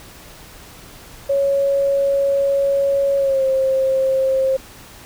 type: tone with pitch glide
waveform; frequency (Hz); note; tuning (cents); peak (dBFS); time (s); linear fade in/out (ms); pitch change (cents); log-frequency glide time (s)
sine; 555 to 530.9; C#5 to C5; +2 to +25; -14; 1.29-4.57; 10; -77; 3.17-3.44
effects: pink hiss -41 dBFS RMS until 5.05 s